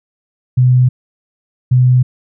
sine tone pair in turn, 126.2 / 126.2 Hz, B2 / B2, +38 / +38 cents, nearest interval unison, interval 0 cents, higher neither, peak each -6 dBFS, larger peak neither, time 0.57-0.89 / 1.71-2.03 s, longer neither, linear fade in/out 10 ms, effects none

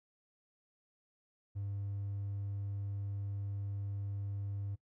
triangle tone, 100 Hz, G2, 35 cents sharp, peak -34 dBFS, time 1.55-4.76 s, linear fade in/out 20 ms, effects noise-tail reverb RT60 0.1 s tail -20 dB re dry + tanh soft clip ceiling -30 dBFS

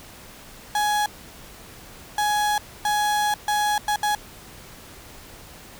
35% pulse tone bursts at uneven times, 836 Hz, G#5, 11 cents sharp, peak -18 dBFS, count 6, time 0.75-1.06 / 2.18-2.58 / 2.85-3.34 / 3.48-3.78 / 3.88-3.96 / 4.03-4.15 s, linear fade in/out 2 ms, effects pink hiss -44 dBFS RMS until 5.79 s

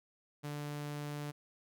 sawtooth tone, 146.83 Hz, D3, in tune, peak -35 dBFS, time 0.43-1.32 s, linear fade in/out 20 ms, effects none

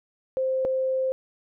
sine tone pair in turn, 523.3 / 523.3 Hz, C5 / C5, 0 / 0 cents, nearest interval unison, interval 0 cents, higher neither, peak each -22 dBFS, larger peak neither, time 0.37-0.65 / 0.65-1.12 s, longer second, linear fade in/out 0 ms, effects none

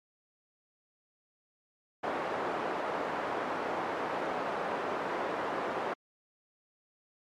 pink band-pass noise, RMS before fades -34 dBFS, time 2.03-5.94 s, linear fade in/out 10 ms, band 440 to 1200 Hz, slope 12 dB/octave, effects MP3 64 kbps

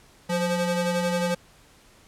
35% pulse ring-modulated tone, 349.2 Hz, F4, in tune, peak -18 dBFS, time 0.29-1.35 s, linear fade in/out 10 ms, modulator 169 Hz, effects pink hiss -55 dBFS RMS until 2.07 s + low-pass 11000 Hz 12 dB/octave

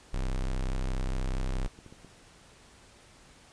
45% pulse tone, 32.3 Hz, C1, 21 cents flat, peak -28 dBFS, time 0.13-1.68 s, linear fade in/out 10 ms
clicks, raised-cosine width 3 ms, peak -36 dBFS, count 6, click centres 1.522 / 1.562 / 1.789 / 1.863 / 1.925 / 2.047 s
effects pink hiss -56 dBFS RMS until 3.52 s + resampled to 22050 Hz

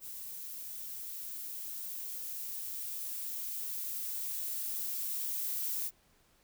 violet noise with level ramp, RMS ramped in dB -44 to -35 dBFS, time 0-5.91 s, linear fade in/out 50 ms, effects pink hiss -68 dBFS RMS until 6.43 s

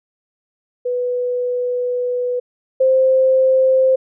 sine tone pair in turn, 493.9 / 523.3 Hz, B4 / C5, 0 / 0 cents, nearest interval minor second, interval 100 cents, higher second, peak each -17 / -10 dBFS, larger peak second, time 0.85-2.4 / 2.8-3.96 s, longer first, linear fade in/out 10 ms, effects none

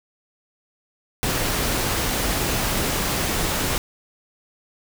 pink noise, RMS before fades -23 dBFS, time 1.23-3.78 s, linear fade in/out 0 ms, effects none

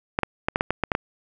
clicks, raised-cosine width 0.5 ms, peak -6 dBFS, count 9, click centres 0.189 / 0.233 / 0.485 / 0.559 / 0.609 / 0.706 / 0.837 / 0.918 / 0.951 s, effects none

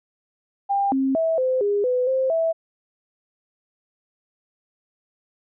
sine tone with pitch steps, 797 / 267.5 / 651 / 515 / 408.1 / 501 / 525 / 655 Hz, G5 / C4 / E5 / C5 / G#4 / B4 / C5 / E5, +28 / +38 / -22 / -28 / -30 / +25 / +6 / -11 cents, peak -18 dBFS, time 0.69-2.53 s, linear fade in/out 20 ms, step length 230 ms, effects none

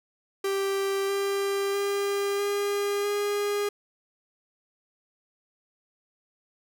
45% pulse tone with pitch steps, 392.1 / 396.4 / 400.8 / 405.2 / 409.7 Hz, G4 / G4 / G4 / G#4 / G#4, 0 / +19 / +38 / -43 / -24 cents, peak -25 dBFS, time 0.44-3.69 s, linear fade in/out 5 ms, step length 650 ms, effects none

